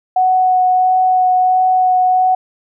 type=tone with vibrato; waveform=sine; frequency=740 Hz; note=F#5; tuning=in tune; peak=-9 dBFS; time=0.16-2.35 s; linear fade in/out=5 ms; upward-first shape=sine; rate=1.5 Hz; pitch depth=9 cents each way; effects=none